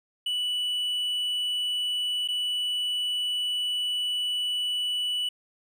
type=tone with dropouts; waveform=triangle; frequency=2960 Hz; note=F#7; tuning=in tune; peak=-24 dBFS; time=0.26-5.29 s; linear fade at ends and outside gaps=5 ms; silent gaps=2.277-2.285 s; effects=none